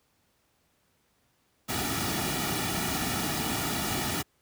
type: noise with comb filter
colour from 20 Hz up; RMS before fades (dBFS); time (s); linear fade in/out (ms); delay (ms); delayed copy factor
pink; -30; 1.68-4.23; 20; 1.9; -0.65
effects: pink hiss -70 dBFS RMS until 4.41 s + high-pass 60 Hz 12 dB/octave